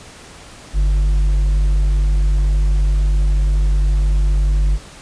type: tone with hard clipping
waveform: sine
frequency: 49 Hz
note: G1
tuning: in tune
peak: -13 dBFS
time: 0.73-4.79 s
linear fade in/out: 50 ms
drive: 4 dB
effects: pink hiss -39 dBFS RMS until 5.01 s + resampled to 22050 Hz